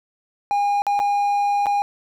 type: tone with dropouts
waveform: triangle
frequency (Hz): 813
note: G#5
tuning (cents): -37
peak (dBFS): -15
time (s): 0.51-1.82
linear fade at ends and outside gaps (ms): 0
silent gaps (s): 0.82-0.867 / 0.992-1 / 1.659-1.667
effects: none